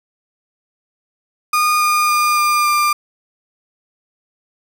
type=tone with pitch steps; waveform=35% pulse; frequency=1224 / 1216.2 / 1208.5 / 1200.9 / 1193.3 Hz; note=D#6 / D#6 / D6 / D6 / D6; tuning=-29 / -40 / +49 / +38 / +27 cents; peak=-11 dBFS; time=1.53-2.93 s; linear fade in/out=5 ms; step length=280 ms; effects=none